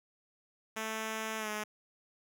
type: tone with pitch glide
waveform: 5% pulse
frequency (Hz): 220 to 212.1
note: A3 to G#3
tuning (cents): 0 to +37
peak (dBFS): -24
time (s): 0.76-1.64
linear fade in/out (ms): 10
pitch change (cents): -63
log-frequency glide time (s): 1.38-1.49
effects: none